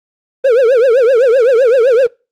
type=tone with vibrato; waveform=triangle; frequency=493.9 Hz; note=B4; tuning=in tune; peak=-4 dBFS; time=0.44-2.07 s; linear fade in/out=10 ms; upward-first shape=triangle; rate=7.8 Hz; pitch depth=240 cents each way; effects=noise-tail reverb RT60 0.3 s tail -26 dB re dry + Opus 24 kbps